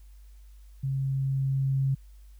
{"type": "tone with level ramp", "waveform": "sine", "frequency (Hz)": 135.2, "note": "C#3", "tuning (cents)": -43, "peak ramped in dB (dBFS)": [-26, -22], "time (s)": [0.83, 1.95], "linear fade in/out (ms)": 10, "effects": ["added 50 Hz sine -47 dBFS peak until 2.39 s", "white hiss -67 dBFS RMS until 2.39 s"]}